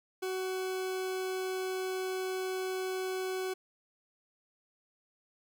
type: tone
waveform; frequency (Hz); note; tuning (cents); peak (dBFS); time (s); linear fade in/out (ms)
40% pulse; 374.5; F#4; +21; -32; 0.22-3.54; 10
effects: none